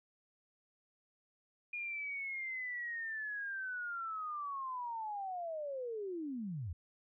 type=linear sweep; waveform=sine; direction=down; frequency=2438 to 73.6 Hz; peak=-38 dBFS; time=1.73-6.73 s; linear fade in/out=5 ms; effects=none